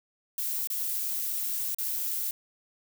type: noise with dropouts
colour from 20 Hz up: violet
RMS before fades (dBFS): -31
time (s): 0.38-2.31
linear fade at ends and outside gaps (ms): 2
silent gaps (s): 0.673-0.701 / 1.747-1.785
effects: none